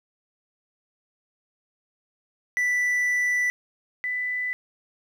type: tone pair in turn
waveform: triangle / sine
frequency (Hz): 1975.5 / 1992.7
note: B6 / B6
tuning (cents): 0 / +15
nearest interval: unison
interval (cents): 15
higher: second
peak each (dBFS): -19 / -25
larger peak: first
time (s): 2.57-3.5 / 4.04-4.53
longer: first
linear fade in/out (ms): 0
effects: 10-bit